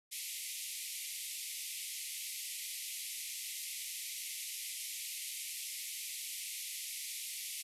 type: band-pass noise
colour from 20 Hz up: white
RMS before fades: -43 dBFS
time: 0.11-7.63 s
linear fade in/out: 20 ms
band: 2000 to 13000 Hz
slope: 96 dB/octave
effects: none